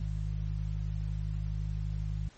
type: harmonic tone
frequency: 51.91 Hz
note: G#1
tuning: in tune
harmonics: 1 / 2 / 3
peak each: -33 / -36 / -38 dBFS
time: 0-2.29 s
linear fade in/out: 5 ms
effects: pink hiss -58 dBFS RMS until 2.37 s + MP3 32 kbps